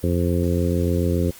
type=harmonic tone; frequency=87 Hz; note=F2; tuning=6 cents flat; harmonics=1 / 2 / 3 / 4 / 5 / 6; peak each=-21 / -24 / -26 / -27 / -28 / -29 dBFS; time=0.03-1.31 s; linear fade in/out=10 ms; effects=white hiss -44 dBFS RMS until 1.39 s + Opus 32 kbps